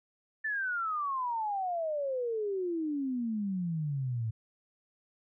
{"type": "exponential sweep", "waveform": "sine", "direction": "down", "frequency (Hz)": [1782, 108], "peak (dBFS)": -30, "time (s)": [0.44, 4.31], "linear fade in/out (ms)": 10, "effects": []}